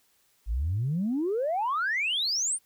sine exponential sweep, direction up, 49.14 to 9500 Hz, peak -24 dBFS, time 0.46-2.59 s, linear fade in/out 50 ms, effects tanh soft clip ceiling -21 dBFS + white hiss -67 dBFS RMS until 2.65 s

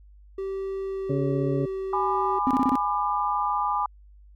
triangle tone with pitch glide, 387.3 to 383.7 Hz, G4 to G4, -21 to -37 cents, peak -26 dBFS, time 0.38-2.39 s, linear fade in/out 5 ms, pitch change -16 cents, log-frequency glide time 0.85-1.3 s
harmonic tone, 140 Hz, C#3, 18 cents sharp, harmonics 1 / 2 / 3 / 4, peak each -26 / -28 / -31 / -33 dBFS, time 1.09-1.66 s, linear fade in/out 10 ms
sine chord, G# diminished, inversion none, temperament just, 830.6 / 996.7 / 1196.1 Hz, G#5 / B5 / D6, 0 / +16 / +31 cents, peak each -27 dBFS, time 1.93-3.86 s, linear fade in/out 2 ms
triangle tone bursts, 262.3 Hz, C4, 4 cents sharp, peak -18 dBFS, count 5, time 2.47-2.755 s, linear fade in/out 0 ms, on 37 ms, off 25 ms
effects added 50 Hz sine -48 dBFS peak until 4.35 s

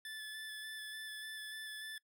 25% pulse tone with vibrato, 1740 Hz, A6, 20 cents flat, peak -40 dBFS, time 0.05-1.98 s, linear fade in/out 2 ms, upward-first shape square, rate 3.4 Hz, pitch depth 11 cents each way, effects noise-tail reverb RT60 0.1 s tail -22 dB re dry

